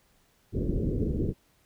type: low-pass noise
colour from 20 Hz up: pink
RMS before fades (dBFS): -28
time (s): 0.52-1.34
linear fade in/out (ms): 50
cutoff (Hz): 470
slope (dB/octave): 48
effects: pink hiss -66 dBFS RMS until 1.65 s